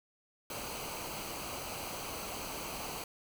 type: noise with comb filter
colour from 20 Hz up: pink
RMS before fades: -41 dBFS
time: 0.5-3.04 s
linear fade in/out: 2 ms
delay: 0.56 ms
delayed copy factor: -0.6
effects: none